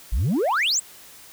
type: exponential sweep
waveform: sine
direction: up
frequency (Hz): 44.32 to 8372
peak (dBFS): -16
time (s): 0.12-0.8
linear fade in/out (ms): 10
effects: tanh soft clip ceiling -18 dBFS + white hiss -46 dBFS RMS until 1.32 s